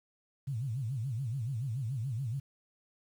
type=tone with vibrato; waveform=sine; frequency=123.47 Hz; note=B2; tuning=in tune; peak=-32 dBFS; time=0.47-2.4 s; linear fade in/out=10 ms; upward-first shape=sine; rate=7 Hz; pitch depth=240 cents each way; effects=10-bit